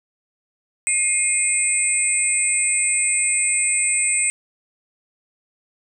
sine tone cluster, 2137 / 2483 / 7790 / 8520 Hz, C7 / D#7 / B8 / C9, +36 / -4 / -25 / +30 cents, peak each -25 / -26 / -24 / -19 dBFS, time 0.87-4.3 s, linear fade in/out 0 ms, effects none

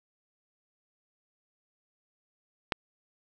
click, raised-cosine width 0.3 ms, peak -10 dBFS, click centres 2.722 s, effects none

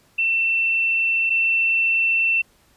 sine tone pair in turn, 2688 / 2688 Hz, E7 / E7, +33 / +33 cents, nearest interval unison, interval 0 cents, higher neither, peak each -17 / -16 dBFS, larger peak second, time 0.18-1.3 / 1.3-2.42 s, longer neither, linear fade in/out 10 ms, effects pink hiss -58 dBFS RMS until 2.76 s + resampled to 32000 Hz

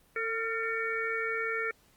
harmonic tone with a mistuned harmonic, 449.3 Hz, A4, 36 cents sharp, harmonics 1 / 3 / 4 / 5, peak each -35 / -35 / -35 / -35 dBFS, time 0.16-1.71 s, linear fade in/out 2 ms, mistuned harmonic 3, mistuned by +44 cents, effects pink hiss -64 dBFS RMS until 1.96 s + Opus 24 kbps

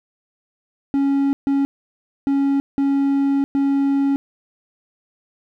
triangle tone bursts at uneven times, 277.2 Hz, C#4, in tune, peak -13 dBFS, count 5, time 0.94-1.33 / 1.47-1.65 / 2.27-2.6 / 2.78-3.44 / 3.55-4.16 s, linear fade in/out 0 ms, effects none

